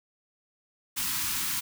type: band-stop noise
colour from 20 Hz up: white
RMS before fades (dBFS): -30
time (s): 0.96-1.61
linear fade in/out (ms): 20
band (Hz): 330 to 870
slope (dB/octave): 96
effects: none